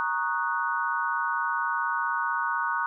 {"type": "chord", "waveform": "sine", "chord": "D# minor seventh", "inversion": "second", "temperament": "equal", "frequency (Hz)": [932.3, 1108.7, 1244.5, 1480], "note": ["A#5", "C#6", "D#6", "F#6"], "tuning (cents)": [0, 0, 0, 0], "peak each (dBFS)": [-30, -31, -32, -29], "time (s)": [0, 2.86], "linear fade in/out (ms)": 0, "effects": []}